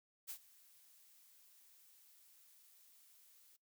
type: noise with ADSR envelope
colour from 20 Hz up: blue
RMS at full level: -45 dBFS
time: 0.27-3.57 s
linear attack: 31 ms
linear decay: 78 ms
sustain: -21 dB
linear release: 17 ms
effects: noise-tail reverb RT60 0.2 s tail -25 dB re dry